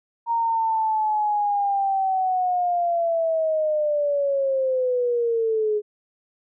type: linear sweep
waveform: sine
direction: down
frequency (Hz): 934 to 415.8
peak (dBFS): -19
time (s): 0.26-5.82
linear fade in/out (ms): 50
effects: none